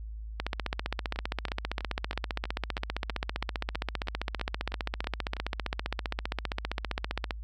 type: two click trains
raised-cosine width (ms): 0.3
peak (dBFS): -22 / -14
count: 14 / 106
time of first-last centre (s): 1.16-5.367 / 0.4-7.308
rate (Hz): 3.09 / 15.2
effects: added 54 Hz sine -37 dBFS peak until 7.43 s